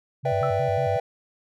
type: tone with vibrato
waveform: sine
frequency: 115.1 Hz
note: A#2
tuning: 22 cents flat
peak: -27 dBFS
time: 0.23-0.98 s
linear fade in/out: 20 ms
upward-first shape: square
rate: 5.5 Hz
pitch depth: 260 cents each way
type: chord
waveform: triangle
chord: E minor seventh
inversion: second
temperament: equal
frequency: 493.9 / 587.3 / 659.3 / 784 Hz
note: B4 / D5 / E5 / G5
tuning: 0 / 0 / 0 / 0 cents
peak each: -25 / -27 / -25 / -26 dBFS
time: 0.25-1 s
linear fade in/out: 5 ms
type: tone with exponential decay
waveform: sine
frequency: 1318.5 Hz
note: E6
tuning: in tune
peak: -25 dBFS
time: 0.43-0.67 s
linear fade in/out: 0 ms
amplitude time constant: 51 ms
effects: none